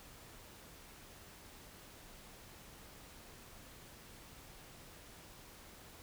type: silence
effects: pink hiss -56 dBFS RMS until 6.02 s